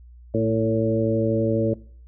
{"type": "harmonic tone with a mistuned harmonic", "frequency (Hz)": 112.2, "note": "A2", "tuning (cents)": 34, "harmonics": [1, 2, 3, 4, 5], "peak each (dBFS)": [-25, -25, -25, -25, -25], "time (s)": [0.34, 1.74], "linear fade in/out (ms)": 5, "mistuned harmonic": 3, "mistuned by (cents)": -22, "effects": ["noise-tail reverb RT60 0.5 s tail -21 dB re dry", "added 60 Hz sine -43 dBFS peak until 2.07 s"]}